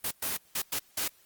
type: noise bursts at uneven times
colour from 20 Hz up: white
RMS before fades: -31 dBFS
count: 5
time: 0.04-0.11 / 0.22-0.37 / 0.55-0.62 / 0.72-0.79 / 0.97-1.08 s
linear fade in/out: 5 ms
effects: white hiss -62 dBFS RMS until 1.25 s + Opus 24 kbps